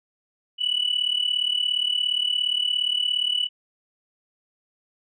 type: tone with amplitude modulation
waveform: sine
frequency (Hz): 2960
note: F#7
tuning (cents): 0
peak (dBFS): -16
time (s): 0.58-3.49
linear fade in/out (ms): 50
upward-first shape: sine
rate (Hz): 37.2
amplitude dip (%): 85
effects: tanh soft clip ceiling -15 dBFS